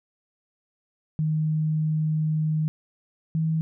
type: tone pair in turn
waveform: sine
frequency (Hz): 155.56 / 159.84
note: D#3 / D#3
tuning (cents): 0 / +47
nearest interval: unison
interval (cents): 47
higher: second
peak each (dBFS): -21 / -21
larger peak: neither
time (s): 1.19-2.68 / 3.35-3.61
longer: first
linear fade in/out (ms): 0
effects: none